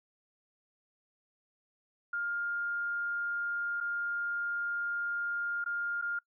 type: tone with dropouts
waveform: sine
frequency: 1408 Hz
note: F6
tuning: 14 cents sharp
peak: -31 dBFS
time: 2.13-6.19 s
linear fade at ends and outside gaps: 5 ms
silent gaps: 3.804-3.809 / 5.642-5.66 / 6.015-6.022 s
effects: noise-tail reverb RT60 0.1 s tail -24 dB re dry